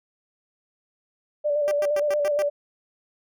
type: tone with vibrato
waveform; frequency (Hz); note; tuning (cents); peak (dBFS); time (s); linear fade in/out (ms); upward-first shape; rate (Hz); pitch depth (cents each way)
sine; 587.3; D5; 0; -20; 1.44-2.5; 20; square; 8.6; 28
type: tone bursts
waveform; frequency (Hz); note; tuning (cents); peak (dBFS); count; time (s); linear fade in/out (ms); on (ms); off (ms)
10% pulse; 392; G4; 0; -22; 6; 1.68-2.422; 0; 32; 110
effects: none